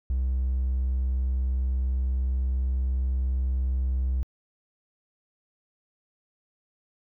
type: tone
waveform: triangle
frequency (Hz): 64.3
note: C2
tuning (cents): -30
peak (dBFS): -20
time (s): 0.1-4.23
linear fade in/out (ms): 0
effects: tanh soft clip ceiling -18 dBFS